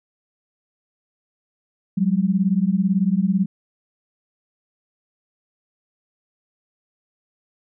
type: beating tone pair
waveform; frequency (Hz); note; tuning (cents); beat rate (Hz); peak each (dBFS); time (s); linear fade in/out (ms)
sine; 182.2 / 200.2; F#3 / G3; -26 / +37; 18; -19; 1.97-3.46; 10
effects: none